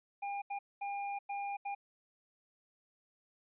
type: tone bursts at uneven times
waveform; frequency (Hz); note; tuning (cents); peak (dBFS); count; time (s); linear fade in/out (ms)
square; 804; G5; +44; -37; 5; 0.22-0.42 / 0.5-0.59 / 0.81-1.19 / 1.29-1.57 / 1.65-1.75; 10
effects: resampled to 8000 Hz